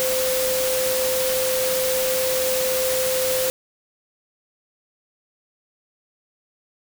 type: tone in noise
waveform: sine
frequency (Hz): 516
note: C5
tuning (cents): -24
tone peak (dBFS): -21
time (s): 0-3.5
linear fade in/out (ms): 0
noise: white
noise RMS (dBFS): -25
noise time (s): 0-3.5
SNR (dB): +1
effects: none